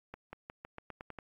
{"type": "accelerating click train", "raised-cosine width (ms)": 0.5, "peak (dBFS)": -28, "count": 9, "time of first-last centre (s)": [0.14, 1.187], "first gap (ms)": 190, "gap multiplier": 0.89, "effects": ["AAC 48 kbps"]}